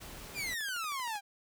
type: noise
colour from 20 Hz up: pink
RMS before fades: -47 dBFS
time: 0-0.55 s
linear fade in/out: 20 ms
type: exponential sweep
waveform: sawtooth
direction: down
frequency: 2489 to 784 Hz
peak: -31 dBFS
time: 0.34-1.21 s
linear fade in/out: 50 ms
type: click train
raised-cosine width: 0.3 ms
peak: -35 dBFS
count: 9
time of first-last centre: 0.53-1.155 s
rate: 12.8 Hz
effects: none